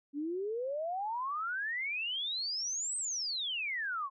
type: exponential two-way sweep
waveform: sine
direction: up then down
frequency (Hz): 277.5 to 8330 to 1051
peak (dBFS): -33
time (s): 0.13-4.1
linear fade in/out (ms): 50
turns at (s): 2.97
effects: none